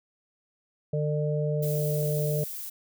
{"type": "harmonic tone", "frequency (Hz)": 150, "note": "D3", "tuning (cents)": 37, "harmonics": [1, 3, 4], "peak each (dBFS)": [-26, -31, -32], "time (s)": [0.93, 2.44], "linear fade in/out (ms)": 5}
{"type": "noise", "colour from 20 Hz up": "violet", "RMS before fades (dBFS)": -37, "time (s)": [1.62, 2.7], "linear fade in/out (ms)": 10}
{"effects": []}